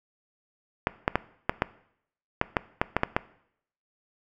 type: clicks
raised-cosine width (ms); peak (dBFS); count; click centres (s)
0.5; -6; 11; 0.871 / 1.079 / 1.156 / 1.495 / 1.621 / 2.414 / 2.568 / 2.815 / 2.966 / 3.034 / 3.165
effects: noise-tail reverb RT60 0.7 s tail -19 dB re dry